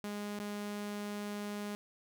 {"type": "tone with dropouts", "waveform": "sawtooth", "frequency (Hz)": 206.3, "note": "G#3", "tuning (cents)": -11, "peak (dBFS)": -34, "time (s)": [0.04, 1.75], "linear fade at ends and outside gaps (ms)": 0, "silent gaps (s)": [0.39, 0.399], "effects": []}